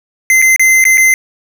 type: tone with dropouts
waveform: square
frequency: 2069 Hz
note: C7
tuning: 20 cents flat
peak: -6 dBFS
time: 0.3-1.14 s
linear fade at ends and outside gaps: 1 ms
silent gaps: 0.418-0.423 / 0.562-0.595 / 0.841-0.852 / 0.974-0.979 s
effects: none